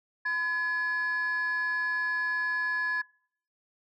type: tone pair together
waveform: sine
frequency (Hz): 1010 / 1698.6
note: B5 / G#6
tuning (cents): +39 / +39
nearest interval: major sixth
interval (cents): 900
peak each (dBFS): -34 / -25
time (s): 0.25-3.02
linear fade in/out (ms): 10
effects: noise-tail reverb RT60 0.6 s tail -26 dB re dry + tanh soft clip ceiling -24 dBFS